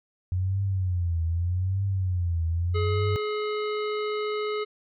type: tone with vibrato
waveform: sine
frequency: 89.9 Hz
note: F#2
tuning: 49 cents flat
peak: -23 dBFS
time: 0.32-3.16 s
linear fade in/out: 0 ms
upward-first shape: triangle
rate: 0.82 Hz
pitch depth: 170 cents each way
type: harmonic tone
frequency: 422.8 Hz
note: G#4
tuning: 31 cents sharp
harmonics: 1 / 3 / 5 / 7 / 9 / 10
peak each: -27 / -34 / -38 / -43 / -45 / -48 dBFS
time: 2.74-4.65 s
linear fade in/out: 20 ms
effects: none